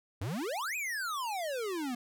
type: exponential two-way sweep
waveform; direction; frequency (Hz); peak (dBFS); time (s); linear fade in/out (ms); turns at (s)
square; up then down; 86 to 2573 to 234.7; -34; 0.21-1.95; 5; 0.76
effects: none